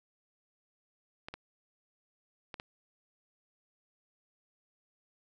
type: clicks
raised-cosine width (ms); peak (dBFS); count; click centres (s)
0.3; -25; 4; 1.285 / 1.34 / 2.542 / 2.599
effects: none